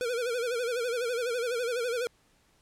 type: tone with vibrato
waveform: square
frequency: 480.9 Hz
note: B4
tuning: 46 cents flat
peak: -29 dBFS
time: 0.01-2.07 s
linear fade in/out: 0 ms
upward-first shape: sine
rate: 12 Hz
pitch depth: 96 cents each way
effects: pink hiss -66 dBFS RMS until 2.61 s + low-pass 11000 Hz 12 dB/octave